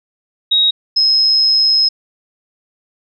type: tone pair in turn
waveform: sine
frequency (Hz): 3790 / 5139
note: A#7 / E8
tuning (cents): +28 / -45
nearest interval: perfect fourth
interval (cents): 527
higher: second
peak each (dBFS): -9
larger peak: neither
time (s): 0.51-0.71 / 0.96-1.89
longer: second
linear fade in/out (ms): 10
effects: none